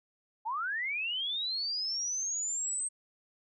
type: linear sweep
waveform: sine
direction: up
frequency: 830.6 to 8372 Hz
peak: -31 dBFS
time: 0.45-2.89 s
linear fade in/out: 20 ms
effects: none